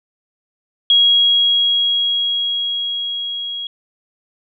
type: tone with level ramp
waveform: sine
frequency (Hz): 3300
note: G#7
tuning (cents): -12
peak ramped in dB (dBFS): -8 to -23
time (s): 0.9-3.67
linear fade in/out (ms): 2
effects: none